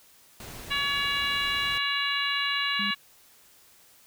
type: noise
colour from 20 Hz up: pink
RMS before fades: -42 dBFS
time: 0.4-1.78 s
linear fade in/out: 2 ms
type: harmonic tone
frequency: 565 Hz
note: C#5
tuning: 33 cents sharp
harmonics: 2 / 3 / 4 / 5 / 6 / 7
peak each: -33 / -31 / -32 / -30 / -37 / -33 dBFS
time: 0.7-2.95 s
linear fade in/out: 20 ms
type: tone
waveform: sine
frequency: 203.6 Hz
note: G#3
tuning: 34 cents flat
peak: -33 dBFS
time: 2.79-2.91 s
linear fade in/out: 5 ms
effects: white hiss -57 dBFS RMS until 4.06 s